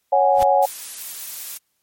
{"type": "chord", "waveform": "sine", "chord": "C# suspended fourth", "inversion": "none", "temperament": "equal", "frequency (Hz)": [554.4, 740, 830.6], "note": ["C#5", "F#5", "G#5"], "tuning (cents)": [0, 0, 0], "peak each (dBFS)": -17, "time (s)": [0.12, 0.66], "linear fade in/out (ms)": 10}
{"type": "noise with exponential growth", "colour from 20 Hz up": "pink", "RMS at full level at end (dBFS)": -25, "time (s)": [0.32, 0.43], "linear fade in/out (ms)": 1, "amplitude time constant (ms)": 23}
{"type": "noise", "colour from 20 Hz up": "blue", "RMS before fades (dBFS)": -31, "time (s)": [0.62, 1.58], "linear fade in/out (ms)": 10}
{"effects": ["white hiss -70 dBFS RMS until 1.82 s", "MP3 64 kbps"]}